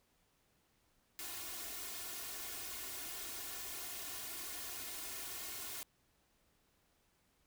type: noise with comb filter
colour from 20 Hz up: white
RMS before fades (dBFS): -45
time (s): 1.19-5.83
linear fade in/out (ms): 0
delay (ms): 2.8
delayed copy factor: +0.75
effects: pink hiss -75 dBFS RMS until 7.46 s